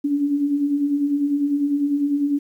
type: beating tone pair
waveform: sine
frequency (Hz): 277.2 / 287.2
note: C#4 / D4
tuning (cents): 0 / -39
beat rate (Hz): 10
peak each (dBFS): -27 / -18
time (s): 0.04-2.39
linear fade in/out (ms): 10
effects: 9-bit